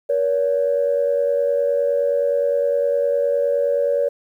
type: tone pair together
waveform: sine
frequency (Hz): 476.1 / 565.8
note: A#4 / C#5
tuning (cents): +37 / +35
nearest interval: minor third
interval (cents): 298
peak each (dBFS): -20 / -17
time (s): 0.09-4.09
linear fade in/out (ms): 10
effects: tanh soft clip ceiling -9 dBFS + 9-bit